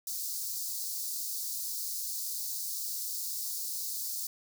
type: high-pass noise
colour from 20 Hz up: white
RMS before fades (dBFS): -36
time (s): 0.07-4.27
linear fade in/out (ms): 2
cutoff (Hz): 4300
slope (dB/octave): 48
effects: none